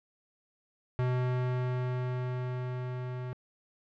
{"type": "tone with level ramp", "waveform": "square", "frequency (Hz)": 125.8, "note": "B2", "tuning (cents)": 32, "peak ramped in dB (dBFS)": [-27, -36], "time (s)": [0.99, 3.33], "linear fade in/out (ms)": 0, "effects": ["low-pass 2000 Hz 12 dB/octave"]}